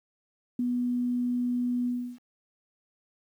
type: tone with ADSR envelope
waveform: sine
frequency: 245.3 Hz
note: B3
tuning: 12 cents flat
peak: -23 dBFS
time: 0.59-2.19 s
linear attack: 4 ms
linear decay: 9 ms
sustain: -2 dB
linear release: 320 ms
effects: 10-bit